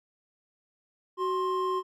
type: tone pair together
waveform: triangle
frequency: 373.4 / 1055 Hz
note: F#4 / C6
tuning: +16 / +14 cents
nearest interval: octave + tritone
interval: 1798 cents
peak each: -27 dBFS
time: 1.17-1.83 s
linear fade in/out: 50 ms
effects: none